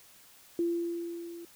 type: tone with level ramp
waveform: sine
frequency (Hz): 341.1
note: F4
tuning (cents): -41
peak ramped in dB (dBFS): -25 to -42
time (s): 0.59-1.45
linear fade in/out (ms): 2
effects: white hiss -57 dBFS RMS until 1.55 s